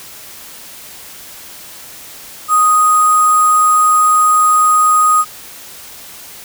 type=tone with sample-and-hold; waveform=sine; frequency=1244 Hz; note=D#6; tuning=1 cent flat; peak=-7 dBFS; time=2.48-5.25 s; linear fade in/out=50 ms; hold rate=8820 Hz; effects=white hiss -34 dBFS RMS until 6.44 s